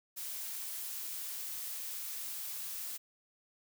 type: noise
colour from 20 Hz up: blue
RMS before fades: -41 dBFS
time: 0.16-2.98 s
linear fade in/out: 20 ms
effects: none